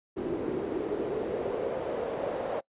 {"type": "noise with band-pass filter sweep", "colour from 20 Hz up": "pink", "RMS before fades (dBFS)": -32, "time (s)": [0.16, 2.61], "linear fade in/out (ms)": 20, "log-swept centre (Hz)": [340, 580], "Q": 3.8, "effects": ["noise-tail reverb RT60 0.1 s tail -23 dB re dry", "resampled to 8000 Hz"]}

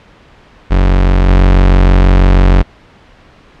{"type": "tone with level steps", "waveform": "40% pulse", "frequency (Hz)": 46.19, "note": "F#1", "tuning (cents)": -2, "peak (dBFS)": [-5, -3], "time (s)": [0.7, 2.63], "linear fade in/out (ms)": 20, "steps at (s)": 1.28, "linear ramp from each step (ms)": 10, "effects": ["pink hiss -42 dBFS RMS until 3.6 s", "low-pass 3000 Hz 12 dB/octave"]}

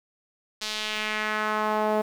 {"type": "tone with band-pass filter sweep", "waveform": "sawtooth", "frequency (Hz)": 214.1, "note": "A3", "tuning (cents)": -47, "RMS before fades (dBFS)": -27, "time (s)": [0.61, 2.02], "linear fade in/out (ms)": 10, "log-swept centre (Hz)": [4600, 620], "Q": 1.7, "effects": ["8-bit"]}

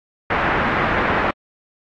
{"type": "low-pass noise", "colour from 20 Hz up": "white", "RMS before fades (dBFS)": -19, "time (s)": [0.3, 1.31], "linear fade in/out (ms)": 5, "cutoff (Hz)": 1900, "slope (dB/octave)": 24, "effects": ["AAC 64 kbps"]}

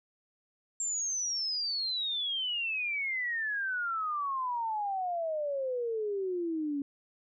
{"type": "exponential sweep", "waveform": "sine", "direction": "down", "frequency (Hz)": [7459, 277.2], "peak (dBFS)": -30, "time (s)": [0.8, 6.82], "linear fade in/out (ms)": 2, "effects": []}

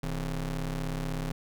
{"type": "ring-modulated tone", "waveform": "30% pulse", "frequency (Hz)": 96, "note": "G2", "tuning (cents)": -36, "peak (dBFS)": -25, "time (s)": [0.03, 1.32], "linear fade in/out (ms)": 5, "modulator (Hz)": 66.1, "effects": []}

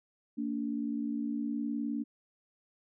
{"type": "tone pair together", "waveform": "sine", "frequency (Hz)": [228.7, 288.2], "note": ["A#3", "D4"], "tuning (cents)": [-33, -33], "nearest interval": "major third", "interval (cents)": 400, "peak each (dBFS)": [-34, -34], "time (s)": [0.37, 2.04], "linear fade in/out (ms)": 20, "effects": []}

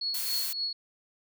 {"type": "tone with tremolo", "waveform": "sine", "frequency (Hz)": 4355, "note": "C#8", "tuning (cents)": -31, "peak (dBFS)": -27, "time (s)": [0.01, 0.73], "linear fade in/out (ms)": 5, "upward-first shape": "triangle", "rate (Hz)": 3.6, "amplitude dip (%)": 85}
{"type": "noise", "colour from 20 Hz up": "blue", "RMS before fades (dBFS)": -33, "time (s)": [0.14, 0.53], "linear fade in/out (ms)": 5}
{"effects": []}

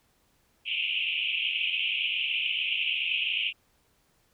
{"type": "band-pass noise", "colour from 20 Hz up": "white", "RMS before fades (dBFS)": -29, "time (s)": [0.65, 3.53], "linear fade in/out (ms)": 50, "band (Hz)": [2400, 3100], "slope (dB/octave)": 96, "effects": ["pink hiss -68 dBFS RMS until 4.33 s"]}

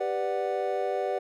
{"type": "chord", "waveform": "triangle", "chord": "G major seventh", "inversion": "none", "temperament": "equal", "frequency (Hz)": [392, 493.9, 587.3, 740], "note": ["G4", "B4", "D5", "F#5"], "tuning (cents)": [0, 0, 0, 0], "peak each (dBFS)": -30, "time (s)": [0, 1.19], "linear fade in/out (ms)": 10, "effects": []}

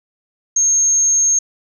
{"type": "tone", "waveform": "sine", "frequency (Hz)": 6450, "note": "G8", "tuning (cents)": 48, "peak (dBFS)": -11, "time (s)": [0.56, 1.39], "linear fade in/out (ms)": 5, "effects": []}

